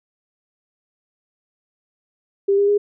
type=tone with pitch steps; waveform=sine; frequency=396.9 / 403.6 / 410.4 Hz; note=G4 / G#4 / G#4; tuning=+22 / -49 / -21 cents; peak=-13 dBFS; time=2.48-2.78 s; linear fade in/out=10 ms; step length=100 ms; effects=none